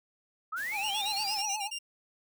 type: linear sweep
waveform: sine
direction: up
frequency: 1216 to 6200 Hz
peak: -32 dBFS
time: 0.52-1.56 s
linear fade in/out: 10 ms
type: noise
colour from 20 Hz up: white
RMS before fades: -46 dBFS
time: 0.56-1.43 s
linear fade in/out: 20 ms
type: tone with vibrato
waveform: square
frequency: 824 Hz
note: G#5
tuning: 14 cents flat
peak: -35 dBFS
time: 0.71-1.71 s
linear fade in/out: 50 ms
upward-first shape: sine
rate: 8.4 Hz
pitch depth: 91 cents each way
type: tone bursts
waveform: 20% pulse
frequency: 2794 Hz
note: F7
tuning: in tune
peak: -30 dBFS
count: 9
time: 0.83-1.789 s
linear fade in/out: 10 ms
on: 79 ms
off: 31 ms
effects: none

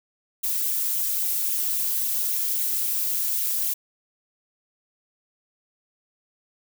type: noise with flanger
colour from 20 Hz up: violet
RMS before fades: -25 dBFS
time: 0.43-3.74 s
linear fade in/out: 10 ms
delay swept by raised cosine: 0.29 to 4.09 ms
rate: 3.7 Hz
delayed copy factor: +0.55
effects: none

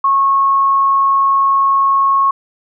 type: tone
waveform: sine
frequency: 1095 Hz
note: C#6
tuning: 22 cents flat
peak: -9 dBFS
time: 0.04-2.31 s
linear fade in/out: 5 ms
effects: none

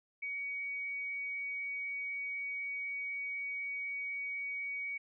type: tone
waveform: sine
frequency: 2252 Hz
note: C#7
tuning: 27 cents sharp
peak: -36 dBFS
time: 0.22-4.98 s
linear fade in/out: 10 ms
effects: none

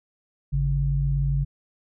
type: tone pair together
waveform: sine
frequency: 52.55 / 140.3 Hz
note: G#1 / C#3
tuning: +21 / +21 cents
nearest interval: octave + perfect fourth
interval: 1700 cents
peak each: -24 / -22 dBFS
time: 0.52-1.45 s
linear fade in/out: 20 ms
effects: none

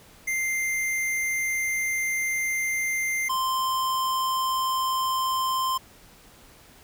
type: tone pair in turn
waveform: square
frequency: 2093 / 1043.5 Hz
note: C7 / C6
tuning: 0 / -5 cents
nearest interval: octave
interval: 1205 cents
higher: first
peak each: -25 / -24 dBFS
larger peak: second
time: 0.27-3.29 / 3.29-5.78 s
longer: first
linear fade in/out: 10 ms
effects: pink hiss -52 dBFS RMS until 6.83 s

